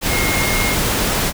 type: tone in noise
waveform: sine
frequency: 2143 Hz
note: C7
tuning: 41 cents sharp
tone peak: -21 dBFS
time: 0.07-0.77 s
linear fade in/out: 50 ms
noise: pink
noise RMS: -18 dBFS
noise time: 0.01-1.33 s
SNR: -6 dB
effects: none